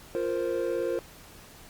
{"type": "chord", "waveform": "triangle", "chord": "F suspended fourth", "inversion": "none", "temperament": "just", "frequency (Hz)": [349.2, 465.6, 523.8], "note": ["F4", "Bb4", "C5"], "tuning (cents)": [0, -2, 2], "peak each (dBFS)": -29, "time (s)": [0.15, 0.99], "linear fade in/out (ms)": 0, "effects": ["pink hiss -50 dBFS RMS until 1.69 s", "Opus 48 kbps"]}